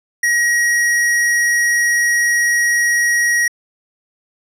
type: tone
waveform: square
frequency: 1898 Hz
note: A#6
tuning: 31 cents sharp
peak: -13 dBFS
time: 0.23-3.48 s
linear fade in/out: 5 ms
effects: low-pass 12000 Hz 12 dB/octave